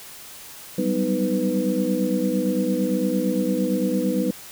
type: tone cluster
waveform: sine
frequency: 189.5 / 198.3 / 250.3 / 311.9 / 495.9 Hz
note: F#3 / G3 / B3 / D#4 / B4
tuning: +42 / +20 / +23 / +4 / +7 cents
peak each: -26 dBFS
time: 0.78-4.31 s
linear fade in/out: 5 ms
effects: white hiss -41 dBFS RMS until 4.51 s